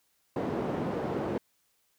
white band-pass noise, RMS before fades -32 dBFS, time 0.36-1.38 s, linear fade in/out 2 ms, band 150 to 450 Hz, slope 12 dB/octave, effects white hiss -72 dBFS RMS until 1.98 s

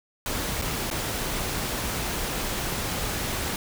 pink noise with dropouts, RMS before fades -29 dBFS, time 0.26-3.56 s, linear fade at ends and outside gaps 1 ms, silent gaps 0.615-0.621 / 0.902-0.912 s, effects none

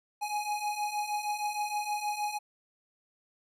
square beating tone pair, 830.6 / 837 Hz, G#5 / G#5, 0 / +13 cents, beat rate 6.4 Hz, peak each -37 / -33 dBFS, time 0.21-2.39 s, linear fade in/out 20 ms, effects resampled to 32000 Hz

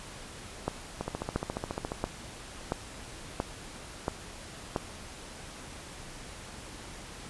two click trains, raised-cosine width 1 ms, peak -18 / -14 dBFS, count 14 / 7, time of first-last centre 1.01-1.919 / 0.68-4.762 s, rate 14.3 / 1.47 Hz, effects pink hiss -45 dBFS RMS until 7.29 s + resampled to 24000 Hz

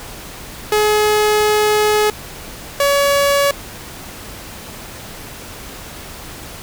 sawtooth tone pair in turn, 423.3 / 565 Hz, G#4 / C#5, +33 / +33 cents, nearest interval perfect fourth, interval 500 cents, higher second, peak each -8 dBFS, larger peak neither, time 0.72-2.1 / 2.8-3.51 s, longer first, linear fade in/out 2 ms, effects pink hiss -33 dBFS RMS until 6.62 s

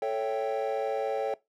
triangle chord, A dominant seventh, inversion none, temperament equal, 440 / 554.4 / 659.3 / 784 Hz, A4 / C#5 / E5 / G5, 0 / 0 / 0 / 0 cents, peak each -29 / -29 / -34 / -31 dBFS, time 0.02-1.34 s, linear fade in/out 2 ms, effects noise-tail reverb RT60 0.2 s tail -21 dB re dry + tanh soft clip ceiling -18 dBFS

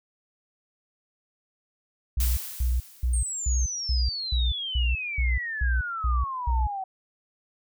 sine tone bursts, 61.74 Hz, B1, in tune, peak -21 dBFS, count 11, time 2.17-6.67 s, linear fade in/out 5 ms, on 200 ms, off 230 ms
blue noise with exponential decay, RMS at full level -29 dBFS, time 2.2-3.58 s, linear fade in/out 2 ms, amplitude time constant 300 ms
sine exponential sweep, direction down, 8770 to 749 Hz, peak -29 dBFS, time 3.13-6.84 s, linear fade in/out 5 ms
effects none

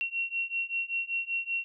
sine beating tone pair, 2730 / 2735.2 Hz, F7 / F7, -40 / -37 cents, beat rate 5.2 Hz, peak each -33 / -32 dBFS, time 0.01-1.64 s, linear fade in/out 0 ms, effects none

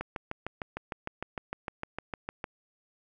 click train, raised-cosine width 0.5 ms, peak -19 dBFS, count 17, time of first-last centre 0.01-2.442 s, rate 6.58 Hz, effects none

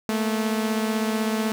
sawtooth beating tone pair, 217.6 / 233.6 Hz, A3 / A#3, -19 / +4 cents, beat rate 16 Hz, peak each -19 / -26 dBFS, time 0.09-1.52 s, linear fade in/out 0 ms, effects none

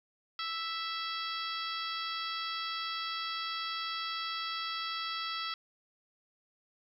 harmonic tone, 659.3 Hz, E5, in tune, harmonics 2 / 3 / 4 / 5 / 6 / 7 / 8, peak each -38 / -44 / -46 / -41 / -44 / -43 / -46 dBFS, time 0.39-5.54 s, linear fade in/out 2 ms, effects 11-bit

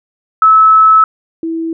sine tone pair in turn, 1300 / 327.4 Hz, E6 / E4, -24 / -12 cents, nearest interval 2 octaves, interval 2388 cents, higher first, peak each -3 / -15 dBFS, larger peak first, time 0.42-1.04 / 1.43-1.73 s, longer first, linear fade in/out 2 ms, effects none

